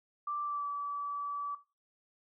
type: tone with pitch glide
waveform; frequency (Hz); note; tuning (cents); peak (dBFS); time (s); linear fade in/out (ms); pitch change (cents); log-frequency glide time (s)
sine; 1174.7 to 1151.2; D6 to D6; 0 to -35; -33; 0.27-1.55; 5; -35; 0.43-0.67
effects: noise-tail reverb RT60 0.3 s tail -17 dB re dry